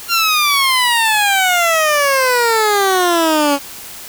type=exponential sweep; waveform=15% pulse; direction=down; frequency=1401 to 277.2 Hz; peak=-5 dBFS; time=0.08-3.59 s; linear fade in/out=50 ms; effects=white hiss -32 dBFS RMS until 4.08 s